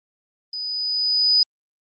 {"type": "tone with level ramp", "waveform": "sine", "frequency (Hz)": 4978, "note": "D#8", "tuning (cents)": 0, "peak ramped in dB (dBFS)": [-27, -12], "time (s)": [0.53, 1.43], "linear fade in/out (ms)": 2, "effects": ["Opus 24 kbps"]}